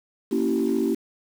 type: chord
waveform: sine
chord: A# diminished seventh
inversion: none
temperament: equal with one note detuned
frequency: 233.1 / 277.2 / 329.6 / 384.4 Hz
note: A#3 / C#4 / E4 / G4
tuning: 0 / 0 / 0 / -34 cents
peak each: -25 dBFS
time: 0.31-0.95 s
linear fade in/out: 10 ms
effects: tanh soft clip ceiling -13 dBFS + 7-bit